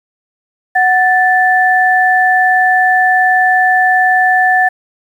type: tone pair together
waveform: sine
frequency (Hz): 740 / 1758.7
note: F#5 / A6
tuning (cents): 0 / -1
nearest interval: octave + minor third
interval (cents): 1499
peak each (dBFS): -10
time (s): 0.75-4.69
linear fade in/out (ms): 10
effects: 7-bit